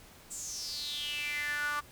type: tone with high-pass filter sweep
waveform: sawtooth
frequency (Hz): 293.7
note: D4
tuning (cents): 0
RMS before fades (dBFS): -36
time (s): 0.3-1.81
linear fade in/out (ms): 20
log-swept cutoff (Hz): 7900 to 1200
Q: 7.3
effects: pink hiss -55 dBFS RMS until 1.91 s